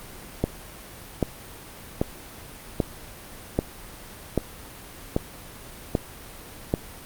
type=click train; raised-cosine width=2 ms; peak=-7 dBFS; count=9; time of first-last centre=0.44-6.739 s; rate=1.27 Hz; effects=pink hiss -42 dBFS RMS until 7.05 s + Opus 32 kbps